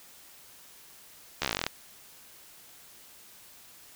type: slowing click train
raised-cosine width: 0.2 ms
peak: -10 dBFS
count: 14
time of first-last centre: 1.42-1.665 s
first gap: 13 ms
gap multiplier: 1.06
effects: white hiss -53 dBFS RMS until 3.95 s